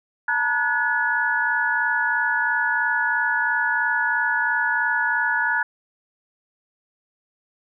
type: tone cluster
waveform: sine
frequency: 888 / 951 / 1460 / 1701 Hz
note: A5 / A#5 / F#6 / G#6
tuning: +16 / +34 / -24 / +41 cents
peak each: -28 / -28 / -22 / -23 dBFS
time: 0.28-5.63 s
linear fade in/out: 5 ms
effects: none